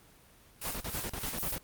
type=noise with tremolo; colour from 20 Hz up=white; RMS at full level=-37 dBFS; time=0.61-1.52 s; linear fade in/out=10 ms; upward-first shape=sine; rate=3.4 Hz; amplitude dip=85%
type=noise bursts; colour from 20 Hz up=pink; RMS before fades=-37 dBFS; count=10; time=0.65-1.58 s; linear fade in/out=0 ms; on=57 ms; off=40 ms
type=noise; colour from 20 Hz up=violet; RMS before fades=-35 dBFS; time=1.38-1.55 s; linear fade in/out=2 ms
effects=pink hiss -59 dBFS RMS until 1.63 s + Opus 24 kbps